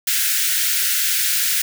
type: high-pass noise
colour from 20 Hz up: white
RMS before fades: -19 dBFS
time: 0.07-1.62 s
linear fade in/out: 5 ms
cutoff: 1400 Hz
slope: 96 dB/octave
effects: none